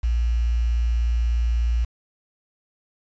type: tone with quantisation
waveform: sine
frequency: 58.27 Hz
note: A#1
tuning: in tune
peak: -18 dBFS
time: 0.03-1.85 s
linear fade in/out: 10 ms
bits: 7
effects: resampled to 16000 Hz